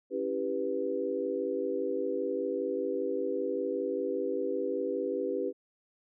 sine chord, C# half-diminished seventh, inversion none, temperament equal with one note detuned, 277.2 / 329.6 / 394.7 / 493.9 Hz, C#4 / E4 / G4 / B4, 0 / 0 / +12 / 0 cents, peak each -37 / -38 / -33 / -33 dBFS, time 0.1-5.53 s, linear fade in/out 50 ms, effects none

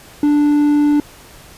triangle tone, 293.7 Hz, D4, in tune, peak -8 dBFS, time 0.23-1 s, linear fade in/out 2 ms, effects pink hiss -41 dBFS RMS until 1.57 s + resampled to 32000 Hz

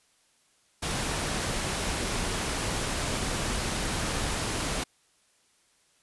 pink noise, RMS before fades -30 dBFS, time 0.82-4.84 s, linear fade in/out 10 ms, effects white hiss -66 dBFS RMS until 6.02 s + resampled to 24000 Hz

